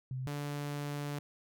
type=tone pair in turn; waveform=sine / sawtooth; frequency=129.4 / 145.04 Hz; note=C3 / D3; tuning=-19 / -21 cents; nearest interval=major second; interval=198 cents; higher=second; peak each=-35 / -32 dBFS; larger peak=second; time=0.11-0.27 / 0.27-1.19 s; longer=second; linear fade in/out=2 ms; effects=none